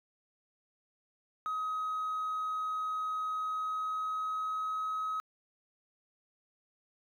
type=tone with pitch glide; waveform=triangle; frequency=1265 to 1273.8 Hz; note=D#6 to D#6; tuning=+28 to +40 cents; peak=-29 dBFS; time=1.46-5.2 s; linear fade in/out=0 ms; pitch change=+12 cents; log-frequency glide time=3.32-4.89 s; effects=tanh soft clip ceiling -28 dBFS